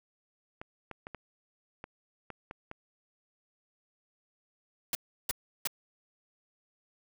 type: clicks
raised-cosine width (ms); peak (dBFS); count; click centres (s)
0.5; -26; 8; 0.615 / 0.913 / 1.069 / 1.147 / 1.841 / 2.303 / 2.511 / 2.714
type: noise bursts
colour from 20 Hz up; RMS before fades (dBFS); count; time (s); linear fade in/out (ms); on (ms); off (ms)
white; -31; 3; 4.93-5.673; 2; 21; 340
effects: none